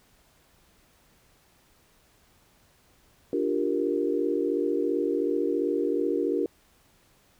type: chord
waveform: sine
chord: G minor seventh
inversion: second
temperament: equal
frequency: 293.7 / 349.2 / 392 / 466.2 Hz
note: D4 / F4 / G4 / Bb4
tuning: 0 / 0 / 0 / 0 cents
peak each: -29 dBFS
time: 3.33-6.46 s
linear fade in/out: 2 ms
effects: pink hiss -62 dBFS RMS until 7.39 s